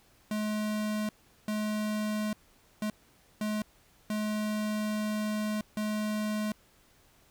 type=tone bursts at uneven times; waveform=square; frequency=212.7 Hz; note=G#3; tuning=42 cents sharp; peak=-30 dBFS; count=6; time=0.31-1.09 / 1.48-2.33 / 2.82-2.9 / 3.41-3.62 / 4.1-5.61 / 5.77-6.52 s; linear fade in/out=2 ms; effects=pink hiss -63 dBFS RMS until 7.3 s